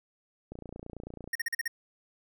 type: click train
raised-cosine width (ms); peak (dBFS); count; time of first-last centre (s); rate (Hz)
2; -28; 23; 0.52-1.276; 29.1
type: tone bursts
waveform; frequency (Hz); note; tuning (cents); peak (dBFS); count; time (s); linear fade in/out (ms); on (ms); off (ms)
square; 1854; A#6; -10; -29; 6; 1.33-1.679; 5; 24; 41
effects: none